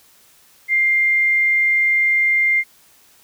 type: tone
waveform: sine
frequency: 2100 Hz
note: C7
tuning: 6 cents sharp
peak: -13 dBFS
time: 0.68-2.64 s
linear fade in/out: 50 ms
effects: white hiss -52 dBFS RMS until 3.23 s